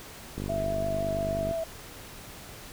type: click train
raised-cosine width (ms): 3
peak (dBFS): -21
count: 57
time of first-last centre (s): 0.38-1.511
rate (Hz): 49.5
type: tone with vibrato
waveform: sine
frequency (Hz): 659.3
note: E5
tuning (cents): 0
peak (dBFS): -28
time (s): 0.49-1.64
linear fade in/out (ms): 5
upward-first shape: sine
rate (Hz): 6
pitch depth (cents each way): 20
effects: pink hiss -45 dBFS RMS until 2.72 s